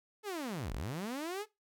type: linear two-way sweep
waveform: sawtooth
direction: down then up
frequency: 440 to 31.78 to 440 Hz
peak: -33 dBFS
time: 0.23-1.46 s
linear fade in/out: 50 ms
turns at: 0.73 s
effects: noise-tail reverb RT60 0.2 s tail -19 dB re dry